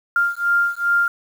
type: beating tone pair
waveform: sine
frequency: 1396.9 / 1399.4 Hz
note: F6 / F6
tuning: 0 / +3 cents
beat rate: 2.5 Hz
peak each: -19 / -19 dBFS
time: 0.16-1.08 s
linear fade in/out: 2 ms
effects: 7-bit